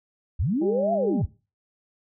sine linear two-way sweep, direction up then down, 54 to 698.5 to 54 Hz, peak -21 dBFS, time 0.39-1.26 s, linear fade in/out 10 ms, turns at 0.93 s
harmonic tone, 200 Hz, G3, 35 cents sharp, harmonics 1 / 2 / 3 / 4, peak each -29 / -35 / -39 / -41 dBFS, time 0.61-1.22 s, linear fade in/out 10 ms
effects noise-tail reverb RT60 0.3 s tail -18 dB re dry

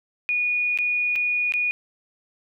sine tone with dropouts, 2455 Hz, D#7, 24 cents flat, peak -20 dBFS, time 0.29-1.71 s, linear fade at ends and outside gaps 0 ms, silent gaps 0.775-0.787 / 1.156-1.16 / 1.522-1.538 s, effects none

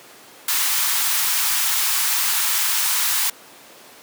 white high-pass noise, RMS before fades -20 dBFS, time 0.48-3.3 s, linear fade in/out 5 ms, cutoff 830 Hz, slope 48 dB/octave, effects pink hiss -44 dBFS RMS until 4.02 s + high-pass 300 Hz 12 dB/octave

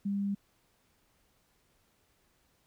sine tone, 200 Hz, G3, 35 cents sharp, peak -29 dBFS, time 0.05-0.35 s, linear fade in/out 10 ms, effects pink hiss -71 dBFS RMS until 2.66 s

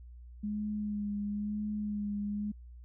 sine tone with vibrato, 207.7 Hz, G#3, in tune, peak -32 dBFS, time 0.43-2.52 s, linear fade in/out 10 ms, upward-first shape sine, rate 1 Hz, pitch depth 25 cents each way, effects added 60 Hz sine -47 dBFS peak until 2.84 s

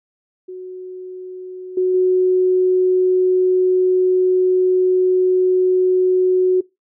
sine tone with level steps, 368.7 Hz, F#4, 6 cents flat, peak -28 / -13 / -11 dBFS, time 0.48-6.61 s, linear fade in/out 10 ms, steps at 1.77 / 1.94 s, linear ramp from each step 5 ms, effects noise-tail reverb RT60 0.2 s tail -21 dB re dry

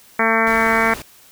harmonic tone, 225.1 Hz, A3, 40 cents sharp, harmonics 1 / 2 / 3 / 4 / 5 / 6 / 7 / 8 / 9 / 10, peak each -23 / -23 / -23 / -23 / -23 / -23 / -23 / -23 / -23 / -23 dBFS, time 0.19-0.94 s, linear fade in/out 5 ms
pink noise, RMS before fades -33 dBFS, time 0.47-1.02 s, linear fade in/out 0 ms
effects white hiss -48 dBFS RMS until 1.31 s

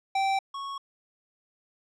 square tone pair in turn, 778 / 1104.7 Hz, G5 / C#6, -13 / -6 cents, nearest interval tritone, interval 607 cents, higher second, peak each -24 / -34 dBFS, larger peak first, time 0.15-0.39 / 0.54-0.78 s, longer neither, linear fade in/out 5 ms, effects low-pass 5000 Hz 12 dB/octave

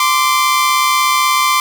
sawtooth tone pair together, 1038.3 / 1174.7 Hz, C6 / D6, -14 / 0 cents, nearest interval major second, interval 214 cents, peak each -10 dBFS, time 0-1.6 s, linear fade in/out 2 ms, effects none

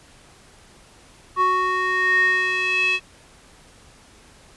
square tone with band-pass filter sweep, 370 Hz, F#4, in tune, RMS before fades -20 dBFS, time 1.36-3 s, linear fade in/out 50 ms, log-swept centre 1200 to 2800 Hz, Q 6.6, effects pink hiss -50 dBFS RMS until 4.56 s + resampled to 24000 Hz

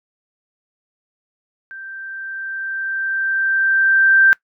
sine tone with level ramp, 1568 Hz, G6, in tune, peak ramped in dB -31 to -7 dBFS, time 1.71-4.33 s, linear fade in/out 0 ms, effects noise-tail reverb RT60 0.1 s tail -22 dB re dry

